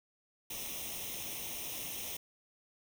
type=noise with comb filter; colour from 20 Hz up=white; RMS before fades=-41 dBFS; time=0.5-2.17 s; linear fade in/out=5 ms; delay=0.33 ms; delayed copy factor=+0.75; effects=none